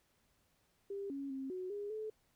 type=tone with pitch steps; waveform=sine; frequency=398 / 277.2 / 267.4 / 368.9 / 409 / 432.8 Hz; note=G4 / C#4 / C4 / F#4 / G#4 / A4; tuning=+26 / 0 / +38 / -5 / -26 / -29 cents; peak=-39 dBFS; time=0.9-2.1 s; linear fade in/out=5 ms; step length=200 ms; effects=pink hiss -75 dBFS RMS until 2.35 s